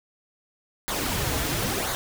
pink noise with flanger, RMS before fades -27 dBFS, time 0.88-1.95 s, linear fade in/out 0 ms, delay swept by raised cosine 0.36 to 5.46 ms, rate 0.98 Hz, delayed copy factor -0.6, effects none

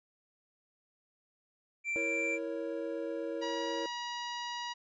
triangle tone, 2349 Hz, D7, in tune, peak -30 dBFS, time 1.84-2.39 s, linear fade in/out 50 ms
triangle chord, A# diminished, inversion second, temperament equal, 329.6 / 466.2 / 554.4 Hz, E4 / A#4 / C#5, 0 / 0 / 0 cents, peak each -37 dBFS, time 1.96-3.86 s, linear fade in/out 0 ms
harmonic tone, 960 Hz, B5, 49 cents flat, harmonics 1 / 2 / 3 / 4 / 5 / 6 / 7, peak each -39 / -44 / -44 / -47 / -48 / -52 / -58 dBFS, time 3.41-4.74 s, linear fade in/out 20 ms
effects resampled to 22050 Hz

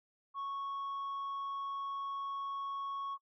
sine tone, 1106 Hz, C#6, 4 cents flat, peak -34 dBFS, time 0.34-3.18 s, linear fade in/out 50 ms, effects noise-tail reverb RT60 0.1 s tail -26 dB re dry + tanh soft clip ceiling -36 dBFS

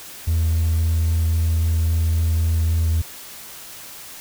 triangle tone with vibrato, 81.7 Hz, E2, 15 cents flat, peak -13 dBFS, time 0.27-3.02 s, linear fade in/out 10 ms, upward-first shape sine, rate 3.7 Hz, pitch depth 8 cents each way, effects tanh soft clip ceiling -11 dBFS + white hiss -38 dBFS RMS until 4.2 s

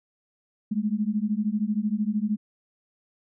sine beating tone pair, 204.9 / 217.9 Hz, G#3 / A3, -23 / -17 cents, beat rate 13 Hz, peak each -26 dBFS, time 0.71-2.37 s, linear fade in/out 10 ms, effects none

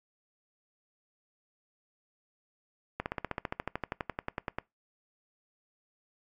slowing click train, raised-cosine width 0.5 ms, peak -17 dBFS, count 21, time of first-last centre 3-4.585 s, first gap 59 ms, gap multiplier 1.03, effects noise-tail reverb RT60 0.2 s tail -23 dB re dry + AAC 64 kbps

